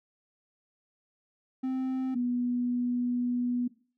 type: tone pair in turn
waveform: triangle / sine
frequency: 260.4 / 244.8 Hz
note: C4 / B3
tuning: -8 / -15 cents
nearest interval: minor second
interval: 107 cents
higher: first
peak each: -26 dBFS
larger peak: neither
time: 1.63-2.15 / 2.15-3.68 s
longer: second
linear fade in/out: 10 ms
effects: noise-tail reverb RT60 0.4 s tail -18 dB re dry